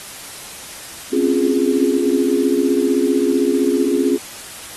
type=chord; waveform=sine; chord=Db major seventh; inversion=third; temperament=equal; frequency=261.6 / 277.2 / 349.2 / 415.3 Hz; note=C4 / Db4 / F4 / Ab4; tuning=0 / 0 / 0 / 0 cents; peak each=-19 dBFS; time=1.12-4.18 s; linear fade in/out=20 ms; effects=white hiss -34 dBFS RMS until 4.76 s + AAC 32 kbps